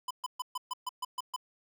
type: tone bursts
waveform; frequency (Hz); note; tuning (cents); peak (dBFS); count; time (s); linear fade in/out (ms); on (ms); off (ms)
square; 1006; B5; +32; -33; 9; 0.08-1.363; 5; 27; 130
effects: none